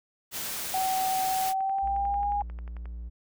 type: noise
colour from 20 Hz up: white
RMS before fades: -34 dBFS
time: 0.31-1.54 s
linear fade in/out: 50 ms
type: tone with pitch glide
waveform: sine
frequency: 758 to 817.1 Hz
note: F#5 to G#5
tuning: +42 to -28 cents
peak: -25 dBFS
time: 0.74-2.42 s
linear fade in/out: 2 ms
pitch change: +130 cents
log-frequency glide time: 1.41-2.3 s
type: click train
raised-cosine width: 0.5 ms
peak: -33 dBFS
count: 20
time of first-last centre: 1.16-2.856 s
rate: 11.2 Hz
type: tone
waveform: triangle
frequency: 58.27 Hz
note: A#1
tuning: in tune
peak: -33 dBFS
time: 1.82-3.1 s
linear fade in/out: 20 ms
effects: none